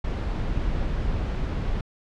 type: noise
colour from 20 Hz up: brown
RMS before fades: -26 dBFS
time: 0.04-1.81 s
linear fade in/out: 5 ms
effects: low-pass 4000 Hz 12 dB/octave